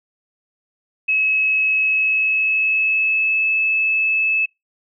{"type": "tone with pitch glide", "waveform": "sine", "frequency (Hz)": [2574, 2607], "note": ["E7", "E7"], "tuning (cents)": [-42, -20], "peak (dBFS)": -15, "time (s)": [1.08, 4.46], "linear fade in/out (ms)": 10, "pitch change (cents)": 22, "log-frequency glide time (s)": [1.84, 3.51], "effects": ["noise-tail reverb RT60 0.2 s tail -24 dB re dry"]}